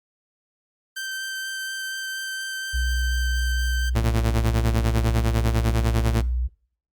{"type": "tone with vibrato", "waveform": "sawtooth", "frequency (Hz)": 1557, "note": "G6", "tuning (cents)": -12, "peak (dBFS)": -25, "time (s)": [0.96, 3.9], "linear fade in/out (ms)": 10, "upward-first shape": "sine", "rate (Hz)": 4.2, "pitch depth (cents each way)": 8}
{"type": "tone with pitch glide", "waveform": "sine", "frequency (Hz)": [61.74, 60.96], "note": ["B1", "B1"], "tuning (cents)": [0, -22], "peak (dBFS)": -21, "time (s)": [2.73, 6.48], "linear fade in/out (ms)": 20, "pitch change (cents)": -22, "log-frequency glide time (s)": [3.09, 4.46]}
{"type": "tone with tremolo", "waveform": "sawtooth", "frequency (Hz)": 113.7, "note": "A#2", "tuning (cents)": -43, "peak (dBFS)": -15, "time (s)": [3.95, 6.22], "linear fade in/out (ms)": 10, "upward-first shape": "sine", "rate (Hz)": 10, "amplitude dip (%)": 75}
{"effects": ["noise-tail reverb RT60 0.5 s tail -21 dB re dry", "Opus 24 kbps"]}